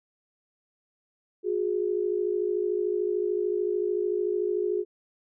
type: tone pair together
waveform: sine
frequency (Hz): 361.8 / 415.3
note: F#4 / G#4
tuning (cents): -39 / 0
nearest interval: major second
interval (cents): 239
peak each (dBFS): -27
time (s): 1.43-4.85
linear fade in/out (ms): 50
effects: none